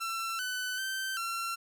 sawtooth tone with pitch steps, 1345 / 1503 / 1550 / 1360 Hz, E6 / F#6 / G6 / F6, +34 / +27 / -20 / -46 cents, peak -29 dBFS, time 0-1.56 s, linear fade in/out 20 ms, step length 390 ms, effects none

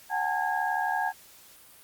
sine tone cluster, 739 / 811 / 889 / 1639 Hz, F#5 / G#5 / A5 / G#6, -2 / -41 / +18 / -23 cents, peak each -31 dBFS, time 0.09-1.13 s, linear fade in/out 50 ms, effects white hiss -53 dBFS RMS until 1.83 s + Opus 48 kbps

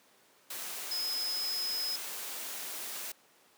sine tone in noise, 5100 Hz, D#8, 42 cents sharp, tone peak -32 dBFS, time 0.91-1.96 s, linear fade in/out 5 ms, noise white, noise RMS -40 dBFS, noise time 0.5-3.12 s, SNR +5 dB, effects pink hiss -63 dBFS RMS until 3.57 s + high-pass 300 Hz 12 dB/octave

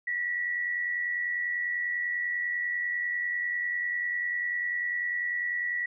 sine tone pair together, 1853.9 / 1944 Hz, A#6 / B6, -10 / -28 cents, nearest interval minor second, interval 82 cents, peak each -37 / -28 dBFS, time 0.07-5.86 s, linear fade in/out 5 ms, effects none

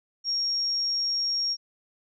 sine tone, 5570 Hz, F8, 5 cents flat, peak -24 dBFS, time 0.24-1.57 s, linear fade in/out 50 ms, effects none

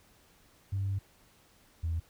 sine tone pair in turn, 98 / 82.41 Hz, G2 / E2, 0 / 0 cents, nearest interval minor third, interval 300 cents, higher first, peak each -28 dBFS, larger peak neither, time 0.72-0.99 / 1.83-2 s, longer first, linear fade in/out 10 ms, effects tanh soft clip ceiling -25 dBFS + pink hiss -63 dBFS RMS until 2.09 s

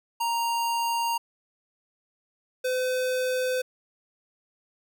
square tone pair in turn, 932.3 / 508.9 Hz, A#5 / C5, 0 / -48 cents, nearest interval minor seventh, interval 1048 cents, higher first, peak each -25 dBFS, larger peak neither, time 0.2-1.18 / 2.64-3.62 s, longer neither, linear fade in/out 10 ms, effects none

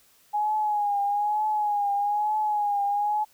sine tone with vibrato, 830.6 Hz, G#5, in tune, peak -22 dBFS, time 0.33-3.25 s, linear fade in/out 20 ms, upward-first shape triangle, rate 1.1 Hz, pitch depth 60 cents each way, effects white hiss -60 dBFS RMS until 3.33 s

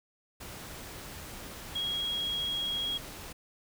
sine tone in noise, 3295 Hz, G#7, 14 cents flat, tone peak -30 dBFS, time 1.75-2.98 s, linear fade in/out 10 ms, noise pink, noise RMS -44 dBFS, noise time 0.4-3.33 s, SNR +11 dB, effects none

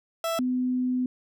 30% pulse / sine tone pair in turn, 662 / 252.3 Hz, E5 / B3, +7 / +37 cents, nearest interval octave + perfect fourth, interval 1670 cents, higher first, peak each -23 dBFS, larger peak neither, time 0.24-0.39 / 0.39-1.06 s, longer second, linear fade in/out 2 ms, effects none

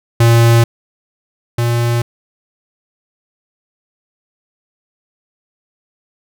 square tone pair in turn, 116.54 / 118.44 Hz, A#2 / A#2, 0 / +28 cents, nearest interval unison, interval 28 cents, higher second, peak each -7 / -13 dBFS, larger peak first, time 0.2-0.64 / 1.58-2.02 s, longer neither, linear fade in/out 5 ms, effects none

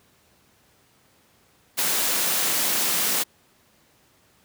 white high-pass noise, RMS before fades -23 dBFS, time 1.77-3.24 s, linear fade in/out 20 ms, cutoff 140 Hz, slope 96 dB/octave, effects pink hiss -60 dBFS RMS until 4.44 s + high-pass 80 Hz 12 dB/octave

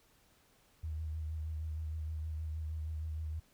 sine tone with vibrato, 78.4 Hz, D#2, 14 cents sharp, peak -36 dBFS, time 0.83-3.4 s, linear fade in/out 10 ms, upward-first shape sine, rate 6.4 Hz, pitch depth 31 cents each way, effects pink hiss -68 dBFS RMS until 3.53 s

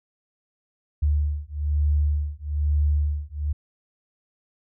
sine beating tone pair, 73.42 / 74.52 Hz, D2 / D2, 0 / +26 cents, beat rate 1.1 Hz, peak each -23 dBFS, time 1.02-3.53 s, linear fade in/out 10 ms, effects none

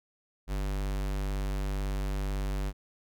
square tone, 49 Hz, G1, in tune, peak -30 dBFS, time 0.47-2.73 s, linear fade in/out 50 ms, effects none

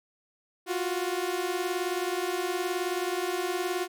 sawtooth beating tone pair, 350 / 369 Hz, F4 / F#4, +4 / -5 cents, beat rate 19 Hz, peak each -27 dBFS, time 0.66-3.88 s, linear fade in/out 50 ms, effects none

